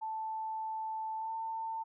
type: tone with pitch glide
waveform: sine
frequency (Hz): 880 to 896.4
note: A5 to A5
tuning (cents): 0 to +32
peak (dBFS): -35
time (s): 0.01-1.84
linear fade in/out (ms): 20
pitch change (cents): +32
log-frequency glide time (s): 1.17-1.33
effects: none